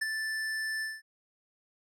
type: tone with ADSR envelope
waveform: square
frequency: 1760 Hz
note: A6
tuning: in tune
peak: -27 dBFS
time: 0.01-1.02 s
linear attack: 11 ms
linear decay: 21 ms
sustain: -5 dB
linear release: 200 ms
effects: low-pass 11000 Hz 12 dB/octave